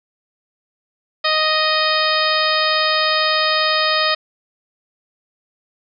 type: harmonic tone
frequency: 622.3 Hz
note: D#5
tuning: in tune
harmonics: 1 / 2 / 3 / 4 / 5 / 6 / 7 / 8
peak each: -22 / -20 / -22 / -25 / -26 / -23 / -24 / -24 dBFS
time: 1.24-4.15 s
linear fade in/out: 10 ms
effects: none